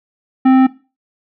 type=tone with tanh clipping; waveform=triangle; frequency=261.6 Hz; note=C4; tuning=in tune; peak=-8 dBFS; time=0.45-0.67 s; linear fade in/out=10 ms; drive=17 dB; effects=noise-tail reverb RT60 0.3 s tail -17 dB re dry